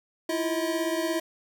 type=tone cluster; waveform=square; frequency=325.7 / 342.8 / 637 Hz; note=E4 / F4 / D#5; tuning=-21 / -32 / +41 cents; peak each=-31 dBFS; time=0.29-1.2 s; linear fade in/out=5 ms; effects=none